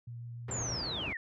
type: tone with vibrato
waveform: sine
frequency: 118.4 Hz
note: A#2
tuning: 27 cents sharp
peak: -40 dBFS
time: 0.07-0.76 s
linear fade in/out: 5 ms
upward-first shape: sine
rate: 6.8 Hz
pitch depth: 9 cents each way
type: low-pass noise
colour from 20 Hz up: pink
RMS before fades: -40 dBFS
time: 0.48-1.13 s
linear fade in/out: 5 ms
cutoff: 1500 Hz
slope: 12 dB/octave
type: linear sweep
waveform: sine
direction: down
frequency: 7400 to 1747 Hz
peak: -35 dBFS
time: 0.51-1.17 s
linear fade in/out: 2 ms
effects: high-pass 60 Hz 12 dB/octave